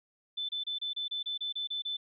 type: tone bursts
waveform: sine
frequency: 3520 Hz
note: A7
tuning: in tune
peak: -32 dBFS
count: 11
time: 0.37-1.97 s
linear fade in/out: 10 ms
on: 120 ms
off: 28 ms
effects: none